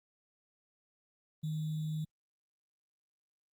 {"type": "tone with sample-and-hold", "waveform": "sine", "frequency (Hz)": 155.56, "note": "D#3", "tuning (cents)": 0, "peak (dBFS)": -33, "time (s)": [1.43, 2.05], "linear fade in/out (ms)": 10, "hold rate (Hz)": 3675, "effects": ["Opus 24 kbps"]}